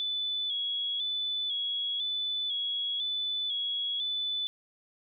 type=tone with vibrato; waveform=sine; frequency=3414 Hz; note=G#7; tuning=47 cents sharp; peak=-29 dBFS; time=0-4.47 s; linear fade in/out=0 ms; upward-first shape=square; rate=1 Hz; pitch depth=40 cents each way; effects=none